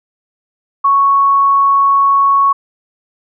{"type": "tone", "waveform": "sine", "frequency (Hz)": 1108.7, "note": "C#6", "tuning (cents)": 0, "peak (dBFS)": -7, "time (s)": [0.84, 2.53], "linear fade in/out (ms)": 10, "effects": []}